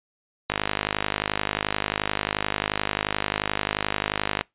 click train, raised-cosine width 0.3 ms, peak -6 dBFS, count 202, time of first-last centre 0.5-4.411 s, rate 51.4 Hz, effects noise-tail reverb RT60 0.2 s tail -25 dB re dry + resampled to 8000 Hz

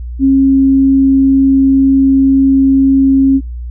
sine tone, 269.8 Hz, C#4, 47 cents flat, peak -5 dBFS, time 0.19-3.41 s, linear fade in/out 50 ms, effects noise-tail reverb RT60 0.2 s tail -24 dB re dry + added 60 Hz sine -20 dBFS peak until 3.7 s

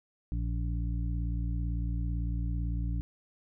harmonic tone, 57.9 Hz, A#1, 11 cents flat, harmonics 1 / 2 / 3 / 5, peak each -30 / -36 / -40 / -44 dBFS, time 0.32-3.01 s, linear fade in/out 0 ms, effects none

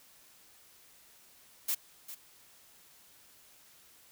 blue noise with echo, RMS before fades -31 dBFS, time 1.68-1.75 s, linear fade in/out 10 ms, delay 400 ms, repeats 1, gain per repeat -13 dB, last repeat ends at 2.15 s, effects white hiss -60 dBFS RMS until 4.11 s

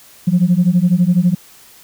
sine beating tone pair, 171.9 / 183.9 Hz, F3 / F#3, -27 / -10 cents, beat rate 12 Hz, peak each -12 / -12 dBFS, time 0.27-1.35 s, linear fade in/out 10 ms, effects tanh soft clip ceiling -4 dBFS + white hiss -44 dBFS RMS until 1.83 s

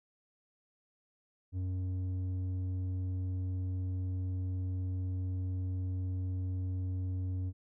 square tone with low-pass filter, 92.4 Hz, F#2, 2 cents flat, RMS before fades -35 dBFS, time 1.52-7.53 s, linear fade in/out 50 ms, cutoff 210 Hz, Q 1.1, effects none

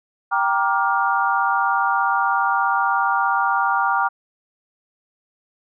sine chord, G minor seventh, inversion none, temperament just, 784 / 940.8 / 1176 / 1411.2 Hz, G5 / Bb5 / D6 / F6, 0 / +16 / +2 / +18 cents, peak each -22 dBFS, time 0.31-4.09 s, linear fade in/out 20 ms, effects none

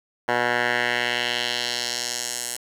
10% pulse tone with band-pass filter sweep, 121.3 Hz, B2, 31 cents flat, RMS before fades -25 dBFS, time 0.28-2.57 s, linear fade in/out 10 ms, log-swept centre 1200 to 9000 Hz, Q 1.6, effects 8-bit

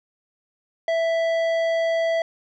sine tone with tanh clipping, 660 Hz, E5, 2 cents sharp, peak -21 dBFS, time 0.88-2.22 s, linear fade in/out 2 ms, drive 12 dB, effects none

